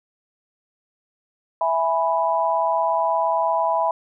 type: chord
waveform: sine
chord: E major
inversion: none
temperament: equal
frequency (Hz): 659.3 / 830.6 / 987.8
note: E5 / G#5 / B5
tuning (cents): 0 / 0 / 0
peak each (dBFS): -22 / -24 / -21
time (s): 1.61-3.91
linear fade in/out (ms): 2
effects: none